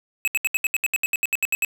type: tone bursts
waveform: square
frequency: 2580 Hz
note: E7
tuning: 38 cents flat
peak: -19 dBFS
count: 15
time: 0.25-1.648 s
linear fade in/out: 0 ms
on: 26 ms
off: 72 ms
effects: none